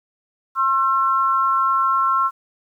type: tone pair together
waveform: sine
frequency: 1069.9 / 1348 Hz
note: C6 / E6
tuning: +38 / +38 cents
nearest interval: major third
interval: 400 cents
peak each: -18 dBFS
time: 0.55-2.31 s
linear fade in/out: 50 ms
effects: 9-bit